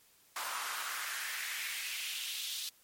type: noise with high-pass filter sweep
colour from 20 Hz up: pink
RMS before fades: -39 dBFS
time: 0.36-2.69 s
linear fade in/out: 2 ms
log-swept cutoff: 1000 to 3800 Hz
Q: 2.4
effects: white hiss -65 dBFS RMS until 2.83 s + MP3 64 kbps